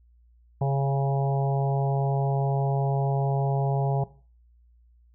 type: harmonic tone with a mistuned harmonic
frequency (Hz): 137.6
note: C#3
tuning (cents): -12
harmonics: 1 / 3 / 4 / 5 / 6 / 7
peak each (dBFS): -22 / -33 / -35 / -33 / -34 / -40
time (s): 0.61-4.04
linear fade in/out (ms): 5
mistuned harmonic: 4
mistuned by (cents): +16
effects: noise-tail reverb RT60 0.4 s tail -17 dB re dry + added 59 Hz sine -55 dBFS peak until 5.14 s